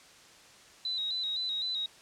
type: tone with vibrato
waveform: sine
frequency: 3900 Hz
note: B7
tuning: 23 cents flat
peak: -30 dBFS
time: 0.85-1.86 s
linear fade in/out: 2 ms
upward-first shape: square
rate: 3.9 Hz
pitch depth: 46 cents each way
effects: white hiss -55 dBFS RMS until 2.01 s + low-pass 7000 Hz 12 dB/octave